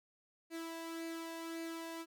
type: tone with flanger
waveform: sawtooth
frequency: 329.6 Hz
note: E4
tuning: in tune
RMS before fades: -44 dBFS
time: 0.5-2.06 s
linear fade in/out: 50 ms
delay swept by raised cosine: 0.44 to 1.14 ms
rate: 1.8 Hz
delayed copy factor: +0.5
effects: none